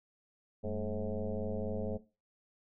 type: tone with frequency modulation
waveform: sine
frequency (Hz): 220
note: A3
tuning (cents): 0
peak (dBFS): -33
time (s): 0.63-1.98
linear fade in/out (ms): 20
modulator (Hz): 104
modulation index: 3.8
effects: noise-tail reverb RT60 0.3 s tail -17 dB re dry